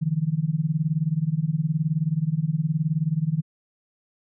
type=tone with tremolo; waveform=sine; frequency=156.9 Hz; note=D#3; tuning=15 cents sharp; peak=-17 dBFS; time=0.01-3.42 s; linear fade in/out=20 ms; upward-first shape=sine; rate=19 Hz; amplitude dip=90%; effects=none